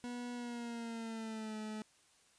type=tone with pitch glide; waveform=40% pulse; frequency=243.3 to 215.5 Hz; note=B3 to A3; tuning=-26 to -36 cents; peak=-40 dBFS; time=0.04-1.82 s; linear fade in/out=0 ms; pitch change=-210 cents; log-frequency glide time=0.34-1.57 s; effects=white hiss -68 dBFS RMS until 2.38 s + resampled to 22050 Hz